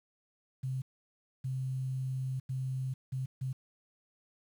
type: tone bursts at uneven times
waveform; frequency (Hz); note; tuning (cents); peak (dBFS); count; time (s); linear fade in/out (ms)
sine; 130.81; C3; 0; -32; 5; 0.63-0.82 / 1.44-2.4 / 2.49-2.94 / 3.12-3.26 / 3.41-3.53; 10
effects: 10-bit